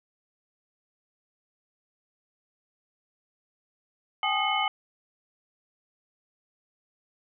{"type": "tone cluster", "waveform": "sine", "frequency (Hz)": [781, 844, 1234, 2160, 3011], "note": ["G5", "G#5", "D#6", "C#7", "F#7"], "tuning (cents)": [-7, 28, -15, -45, 30], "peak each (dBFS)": -30, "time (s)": [4.23, 4.68], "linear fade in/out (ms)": 2, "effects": []}